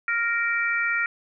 harmonic tone, 466.2 Hz, A#4, in tune, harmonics 3 / 4 / 5, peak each -25 / -26 / -27 dBFS, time 0.08-1.06 s, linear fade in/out 2 ms, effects none

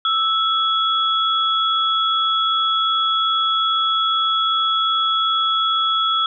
sine tone pair together, 1318.5 / 3358 Hz, E6 / G#7, 0 / +18 cents, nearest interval octave + major third, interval 1618 cents, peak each -18 / -19 dBFS, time 0.05-6.26 s, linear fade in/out 2 ms, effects none

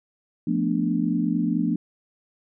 sine chord, B half-diminished seventh, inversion second, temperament equal with one note detuned, 174.61 / 220 / 244.7 / 293.7 Hz, F3 / A3 / B3 / D4, 0 / 0 / -16 / 0 cents, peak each -26 dBFS, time 0.47-1.76 s, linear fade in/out 5 ms, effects none

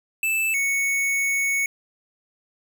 square tone pair in turn, 2637 / 2217 Hz, E7 / C#7, 0 / 0 cents, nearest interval minor third, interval 300 cents, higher first, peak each -21 dBFS, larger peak neither, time 0.23-0.54 / 0.54-1.66 s, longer second, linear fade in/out 2 ms, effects none

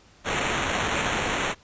white noise with sample-and-hold, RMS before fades -26 dBFS, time 0.24-1.55 s, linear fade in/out 50 ms, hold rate 4900 Hz, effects pink hiss -55 dBFS RMS until 1.63 s + resampled to 16000 Hz

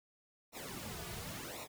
pink noise with flanger, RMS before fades -45 dBFS, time 0.52-1.68 s, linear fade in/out 50 ms, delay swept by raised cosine 0.62 to 3.82 ms, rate 0.92 Hz, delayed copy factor -0.85, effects none

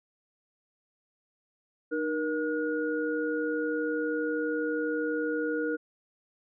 sine tone cluster, 306.4 / 474.1 / 1443 Hz, D#4 / A#4 / F#6, -27 / +29 / -44 cents, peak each -31 / -30 / -35 dBFS, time 1.91-5.77 s, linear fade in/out 20 ms, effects none

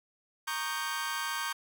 sawtooth chord, Eb dominant seventh, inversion second, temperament equal with one note detuned, 932.3 / 1108.7 / 1221.7 / 1568 Hz, Bb5 / Db6 / Eb6 / G6, 0 / 0 / -32 / 0 cents, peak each -35 / -34 / -37 / -32 dBFS, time 0.47-1.53 s, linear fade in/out 10 ms, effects none

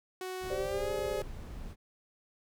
sawtooth tone with pitch glide, 371.1 to 421.4 Hz, F#4 to G#4, +5 to +25 cents, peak -33 dBFS, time 0.21-1.22 s, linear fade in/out 2 ms, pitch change +220 cents, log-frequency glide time 0.51-0.91 s
brown noise, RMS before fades -43 dBFS, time 0.4-1.76 s, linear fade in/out 50 ms
sine chord, G suspended fourth, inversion none, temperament just, 392 / 522.7 / 588 Hz, G4 / C5 / D5, 0 / -2 / +2 cents, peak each -37 dBFS, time 0.5-1.22 s, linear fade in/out 5 ms
effects none

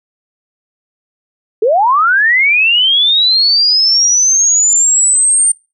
sine linear sweep, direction up, 406 to 8880 Hz, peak -7 dBFS, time 1.62-5.52 s, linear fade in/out 5 ms, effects noise-tail reverb RT60 0.3 s tail -26 dB re dry

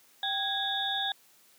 sine tone cluster, 784 / 1649 / 3455 / 3704 Hz, G5 / G#6 / A7 / A#7, 0 / -13 / -32 / -12 cents, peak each -34 / -36 / -33 / -33 dBFS, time 0.23-1.12 s, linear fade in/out 2 ms, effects white hiss -61 dBFS RMS until 1.58 s + high-pass 150 Hz 12 dB/octave

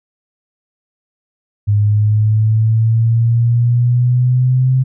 sine exponential sweep, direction up, 102.9 to 130.81 Hz, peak -9 dBFS, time 1.67-4.84 s, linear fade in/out 20 ms, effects none

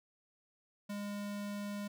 square tone, 204.2 Hz, G#3, 29 cents flat, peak -39 dBFS, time 0.89-1.88 s, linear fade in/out 10 ms, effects none

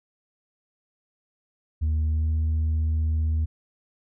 sine tone with pitch glide, 77.78 to 78.87 Hz, D#2 to D#2, 0 to +24 cents, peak -18 dBFS, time 1.81-3.46 s, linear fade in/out 20 ms, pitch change +24 cents, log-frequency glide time 2.09-2.28 s, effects tanh soft clip ceiling -20 dBFS

